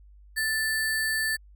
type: tone with sample-and-hold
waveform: sine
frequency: 1760 Hz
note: A6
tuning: in tune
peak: -24 dBFS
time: 0.36-1.37 s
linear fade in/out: 20 ms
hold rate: 6300 Hz
effects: added 50 Hz sine -49 dBFS peak until 1.55 s